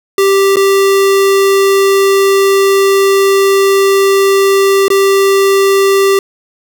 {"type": "tone with dropouts", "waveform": "square", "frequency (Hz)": 392, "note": "G4", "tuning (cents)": 0, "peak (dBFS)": -7, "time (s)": [0.18, 6.19], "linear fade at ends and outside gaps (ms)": 2, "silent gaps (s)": [[0.559, 0.568], [4.882, 4.902]], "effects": []}